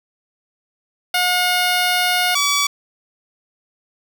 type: tone pair in turn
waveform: 10% pulse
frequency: 720 / 1142.9 Hz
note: F#5 / D6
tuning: -47 / -47 cents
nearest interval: minor sixth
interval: 800 cents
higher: second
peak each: -7 dBFS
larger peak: neither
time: 1.14-2.35 / 2.35-2.67 s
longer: first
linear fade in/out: 5 ms
effects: none